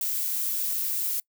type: noise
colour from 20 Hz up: violet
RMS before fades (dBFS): -28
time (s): 0.01-1.2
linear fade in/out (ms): 2
effects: noise-tail reverb RT60 0.1 s tail -25 dB re dry